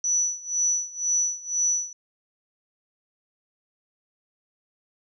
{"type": "tone with tremolo", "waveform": "sine", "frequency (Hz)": 5930, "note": "F#8", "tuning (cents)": 3, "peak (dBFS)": -19, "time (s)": [0.04, 1.93], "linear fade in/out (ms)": 2, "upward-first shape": "sine", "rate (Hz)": 2, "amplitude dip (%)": 90, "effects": []}